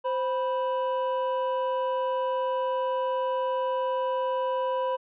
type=tone pair together; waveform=triangle; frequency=521.3 / 984 Hz; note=C5 / B5; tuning=-6 / -7 cents; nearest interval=major seventh; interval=1099 cents; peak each=-25 / -27 dBFS; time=0.04-4.97 s; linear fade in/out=20 ms; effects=resampled to 8000 Hz